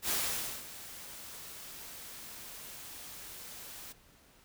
white noise with ADSR envelope, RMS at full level -31 dBFS, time 0.02-3.93 s, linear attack 70 ms, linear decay 540 ms, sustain -16 dB, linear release 14 ms, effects pink hiss -62 dBFS RMS until 4.44 s

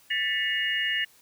sine tone cluster, 1770 / 1979 / 2203 / 2859 Hz, A6 / B6 / C#7 / F7, +10 / +3 / -11 / +40 cents, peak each -28 / -32 / -36 / -28 dBFS, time 0.1-1.05 s, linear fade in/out 10 ms, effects white hiss -58 dBFS RMS until 1.21 s

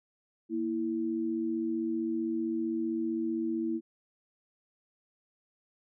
sine tone pair together, 233.1 / 328.6 Hz, A#3 / E4, 0 / -5 cents, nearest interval tritone, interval 595 cents, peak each -34 / -30 dBFS, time 0.49-3.81 s, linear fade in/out 50 ms, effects none

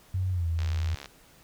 sine tone with pitch glide, 92.9 to 82.76 Hz, F#2 to E2, +7 to +7 cents, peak -25 dBFS, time 0.14-0.95 s, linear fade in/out 5 ms, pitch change -200 cents, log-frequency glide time 0.31-0.47 s
click train, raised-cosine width 0.2 ms, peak -23 dBFS, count 34, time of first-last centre 0.59-1.058 s, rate 70.5 Hz
effects pink hiss -57 dBFS RMS until 1.43 s

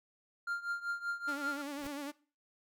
triangle tone with tremolo, 1396.9 Hz, F6, in tune, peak -30 dBFS, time 0.47-1.62 s, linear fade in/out 5 ms, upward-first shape triangle, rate 5.2 Hz, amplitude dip 90%
sawtooth tone with vibrato, 285.9 Hz, D4, 46 cents flat, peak -35 dBFS, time 1.27-2.12 s, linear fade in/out 20 ms, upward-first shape sine, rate 10 Hz, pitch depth 67 cents each way
pink noise with exponential growth, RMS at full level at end -43 dBFS, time 1.75-1.87 s, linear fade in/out 2 ms, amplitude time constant 26 ms
effects noise-tail reverb RT60 0.4 s tail -21 dB re dry

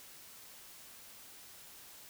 silence, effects white hiss -54 dBFS RMS until 2.09 s

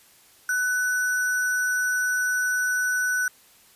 sine tone with sample-and-hold, 1494 Hz, F#6, 16 cents sharp, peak -21 dBFS, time 0.49-3.28 s, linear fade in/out 2 ms, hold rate 7350 Hz, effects white hiss -55 dBFS RMS until 3.75 s + resampled to 32000 Hz

